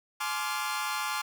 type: chord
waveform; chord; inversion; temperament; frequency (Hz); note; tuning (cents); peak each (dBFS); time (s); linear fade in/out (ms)
sawtooth; D half-diminished seventh; second; equal with one note detuned; 848.6 / 1046.5 / 1174.7 / 1396.9; Ab5 / C6 / D6 / F6; +37 / 0 / 0 / 0; -32; 0.2-1.22; 10
effects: none